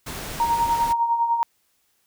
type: noise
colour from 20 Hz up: pink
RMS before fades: -33 dBFS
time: 0.06-0.93 s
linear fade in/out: 10 ms
type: tone with tremolo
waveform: sine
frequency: 932.3 Hz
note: A#5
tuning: in tune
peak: -16 dBFS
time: 0.4-1.43 s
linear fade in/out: 0 ms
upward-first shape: sine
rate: 10 Hz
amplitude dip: 55%
effects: white hiss -67 dBFS RMS until 2.06 s